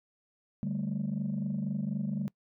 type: chord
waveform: sine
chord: D suspended fourth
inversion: none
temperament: equal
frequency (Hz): 146.83 / 196 / 220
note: D3 / G3 / A3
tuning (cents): 0 / 0 / 0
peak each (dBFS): -34 / -32 / -34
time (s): 0.63-2.28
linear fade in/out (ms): 0
effects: noise-tail reverb RT60 0.1 s tail -24 dB re dry + tanh soft clip ceiling -25 dBFS